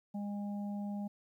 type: harmonic tone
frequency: 203.7 Hz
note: G#3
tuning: 33 cents flat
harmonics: 1 / 3 / 4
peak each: -36 / -51 / -50 dBFS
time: 0.14-1.08 s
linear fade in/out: 10 ms
effects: 12-bit